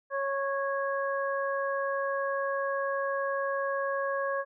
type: harmonic tone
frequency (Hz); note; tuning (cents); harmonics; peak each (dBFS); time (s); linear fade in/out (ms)
551; C#5; -11; 1 / 2 / 3; -30 / -33 / -35; 0.1-4.45; 50
effects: none

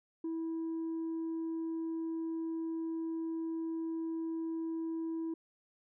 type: tone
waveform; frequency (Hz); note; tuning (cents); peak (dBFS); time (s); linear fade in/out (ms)
sine; 326.7; E4; -15; -32; 0.24-5.34; 5
effects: tanh soft clip ceiling -33 dBFS

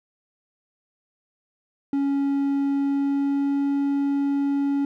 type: tone with pitch glide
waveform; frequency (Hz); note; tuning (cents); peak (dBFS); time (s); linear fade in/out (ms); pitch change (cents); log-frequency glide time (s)
triangle; 278.6 to 280.5; C#4 to C#4; +9 to +21; -18; 1.93-4.85; 2; +12; 2.75-3.7
effects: none

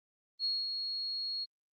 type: tone with ADSR envelope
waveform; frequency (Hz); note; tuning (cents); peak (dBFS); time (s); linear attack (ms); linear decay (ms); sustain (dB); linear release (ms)
sine; 4307; C8; +49; -29; 0.39-1.46; 55; 220; -5; 29
effects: Opus 24 kbps

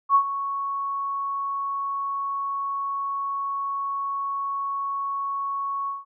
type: tone with ADSR envelope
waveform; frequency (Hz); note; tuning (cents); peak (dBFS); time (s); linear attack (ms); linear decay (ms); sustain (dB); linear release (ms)
sine; 1108.7; C#6; 0; -12; 0.09-6.05; 60; 79; -13; 170
effects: none

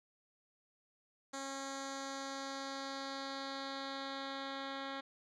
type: tone with low-pass filter sweep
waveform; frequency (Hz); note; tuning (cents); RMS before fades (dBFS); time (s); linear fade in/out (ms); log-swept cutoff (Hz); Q
10% pulse; 272.4; C#4; -30; -43; 1.33-5.01; 10; 7100 to 3200; 2.4
effects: none

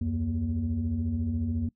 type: tone cluster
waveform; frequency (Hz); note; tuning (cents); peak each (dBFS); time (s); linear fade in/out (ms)
sine; 75.3 / 89.4 / 235.6; D2 / F2 / A#3; +44 / +41 / +19; -35 / -28 / -29; 0.01-1.69; 5
effects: noise-tail reverb RT60 0.1 s tail -22 dB re dry + tanh soft clip ceiling -20 dBFS

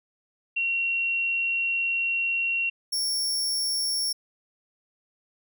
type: tone pair in turn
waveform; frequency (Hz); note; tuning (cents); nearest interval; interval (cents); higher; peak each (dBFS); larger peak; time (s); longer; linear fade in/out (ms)
sine / sawtooth; 2739 / 5478; F7 / F8; -34 / -34; octave; 1200; second; -23 / -22; second; 0.56-2.7 / 2.92-4.13; first; 10
effects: none

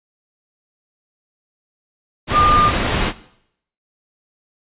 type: tone in noise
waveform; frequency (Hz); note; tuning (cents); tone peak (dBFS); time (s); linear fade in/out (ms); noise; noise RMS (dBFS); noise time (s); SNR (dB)
sine; 1206; D6; +46; -11; 2.32-2.72; 50; pink; -18; 2.27-3.13; +4
effects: noise-tail reverb RT60 0.7 s tail -17 dB re dry + resampled to 8000 Hz

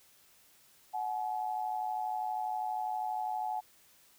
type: tone pair together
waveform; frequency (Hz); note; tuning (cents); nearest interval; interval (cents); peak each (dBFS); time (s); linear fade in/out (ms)
sine; 740 / 852.4; F#5 / G#5; 0 / +45; major second; 245; -35 / -35; 0.93-3.61; 20
effects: white hiss -63 dBFS RMS until 4.18 s

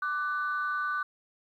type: tone pair together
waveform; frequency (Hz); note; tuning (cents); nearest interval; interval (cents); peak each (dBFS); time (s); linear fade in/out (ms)
sine; 1174.7 / 1495.1; D6 / F#6; 0 / +18; major third; 418; -30 / -30; 0.02-1.03; 5
effects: tanh soft clip ceiling -22 dBFS + 11-bit

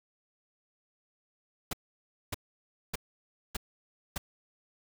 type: noise bursts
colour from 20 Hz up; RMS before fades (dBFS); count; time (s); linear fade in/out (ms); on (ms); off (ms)
pink; -33; 5; 1.71-4.18; 5; 22; 590
effects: none

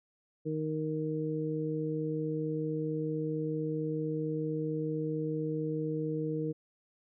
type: harmonic tone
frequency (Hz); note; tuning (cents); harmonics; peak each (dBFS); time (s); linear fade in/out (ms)
155.56; D#3; 0; 1 / 2 / 3; -35 / -35 / -35; 0.45-6.53; 20
effects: none

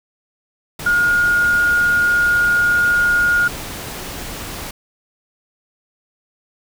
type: tone in noise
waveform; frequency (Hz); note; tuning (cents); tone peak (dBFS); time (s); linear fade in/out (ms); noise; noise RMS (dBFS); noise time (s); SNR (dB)
sine; 1428; F6; +38; -12; 0.86-3.48; 5; pink; -29; 0.79-4.71; +14
effects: none

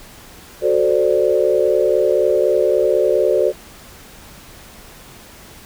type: chord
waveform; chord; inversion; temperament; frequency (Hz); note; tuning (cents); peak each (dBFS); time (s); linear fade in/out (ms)
sine; D dominant seventh; first; equal; 370 / 440 / 523.3 / 587.3; F#4 / A4 / C5 / D5; 0 / 0 / 0 / 0; -18; 0.61-3.53; 50
effects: pink hiss -41 dBFS RMS until 5.65 s

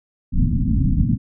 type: low-pass noise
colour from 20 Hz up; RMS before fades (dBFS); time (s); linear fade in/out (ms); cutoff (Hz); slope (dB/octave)
pink; -17; 0.32-1.18; 50; 280; 96
effects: none

